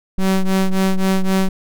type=ring-modulated tone; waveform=square; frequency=95.4 Hz; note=G2; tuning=47 cents flat; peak=-11 dBFS; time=0.18-1.49 s; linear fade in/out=5 ms; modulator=93.5 Hz; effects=none